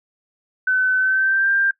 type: tone with pitch glide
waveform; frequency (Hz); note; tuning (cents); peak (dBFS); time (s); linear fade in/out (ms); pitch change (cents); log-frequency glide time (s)
sine; 1515 to 1588.5; F#6 to G6; +40 to +23; -15; 0.67-1.71; 5; +83; 0.97-1.51
effects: noise-tail reverb RT60 0.1 s tail -18 dB re dry